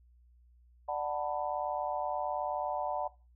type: chord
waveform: sine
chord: B minor seventh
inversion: first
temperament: just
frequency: 592.7 / 740.8 / 889 / 987.8 Hz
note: D5 / F#5 / A5 / B5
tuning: +16 / +2 / +18 / 0 cents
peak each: -37 / -35 / -38 / -40 dBFS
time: 0.88-3.08 s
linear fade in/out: 10 ms
effects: noise-tail reverb RT60 0.3 s tail -18 dB re dry + added 60 Hz sine -59 dBFS peak until 3.35 s